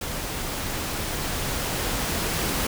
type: noise with level ramp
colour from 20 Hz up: pink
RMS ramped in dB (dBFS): -31 to -25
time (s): 0.01-2.67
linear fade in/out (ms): 5
effects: none